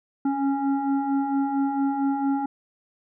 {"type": "tone with frequency modulation", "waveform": "sine", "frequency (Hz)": 277.2, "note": "C#4", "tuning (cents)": 0, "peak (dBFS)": -21, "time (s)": [0.25, 2.46], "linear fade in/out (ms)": 5, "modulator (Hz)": 550, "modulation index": 0.96, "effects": []}